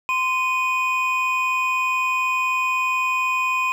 triangle tone pair together, 1035 / 2482 Hz, C6 / D#7, -19 / -5 cents, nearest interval octave + minor third, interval 1514 cents, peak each -20 dBFS, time 0.09-3.72 s, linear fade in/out 0 ms, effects none

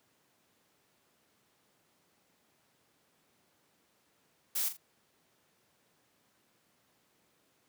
blue noise with echo, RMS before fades -32 dBFS, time 4.55-4.69 s, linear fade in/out 10 ms, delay 41 ms, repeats 2, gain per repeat -10 dB, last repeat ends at 4.772 s, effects pink hiss -71 dBFS RMS until 7.68 s + high-pass 150 Hz 12 dB/octave

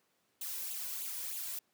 blue noise with flanger, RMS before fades -40 dBFS, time 0.41-1.59 s, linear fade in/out 5 ms, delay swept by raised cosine 0.27 to 2.07 ms, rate 3.2 Hz, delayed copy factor +0.7, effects pink hiss -75 dBFS RMS until 1.73 s + high-pass 200 Hz 12 dB/octave

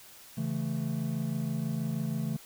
triangle chord, A major, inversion first, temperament equal, 138.59 / 164.81 / 220 Hz, C#3 / E3 / A3, 0 / 0 / 0 cents, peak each -32 dBFS, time 0.37-2.37 s, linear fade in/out 10 ms, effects white hiss -52 dBFS RMS until 2.45 s

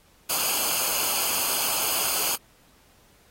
white noise with comb filter, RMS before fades -25 dBFS, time 0.29-2.36 s, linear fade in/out 10 ms, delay 0.53 ms, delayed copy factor -0.7, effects pink hiss -59 dBFS RMS until 3.3 s + AAC 48 kbps

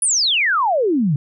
sine exponential sweep, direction down, 10250 to 133.4 Hz, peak -14 dBFS, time 0.02-1.16 s, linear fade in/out 2 ms, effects none

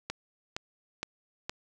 click train, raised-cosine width 0.2 ms, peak -16 dBFS, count 4, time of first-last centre 0.1-1.495 s, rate 2.15 Hz, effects none

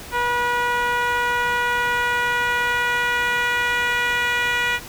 10% pulse tone with band-pass filter sweep, 484.4 Hz, B4, 34 cents flat, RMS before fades -21 dBFS, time 0.11-4.8 s, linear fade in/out 50 ms, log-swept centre 1000 to 2000 Hz, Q 1.2, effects pink hiss -37 dBFS RMS until 4.88 s

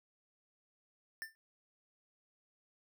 square tone with exponential decay, 1785 Hz, A6, 24 cents sharp, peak -37 dBFS, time 1.22-1.35 s, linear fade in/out 0 ms, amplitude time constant 28 ms, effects none

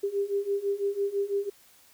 sine beating tone pair, 396.8 / 402.8 Hz, G4 / G4, +21 / +47 cents, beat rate 6 Hz, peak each -30 / -28 dBFS, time 0.03-1.5 s, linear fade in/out 10 ms, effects white hiss -58 dBFS RMS until 1.93 s

